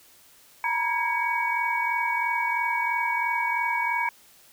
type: tone cluster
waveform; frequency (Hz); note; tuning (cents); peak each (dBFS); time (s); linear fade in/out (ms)
sine; 924 / 967 / 1644 / 2253; A#5 / B5 / G#6 / C#7; -16 / -37 / -18 / +28; -29 / -28 / -32 / -27; 0.64-4.09; 2
effects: white hiss -55 dBFS RMS until 4.52 s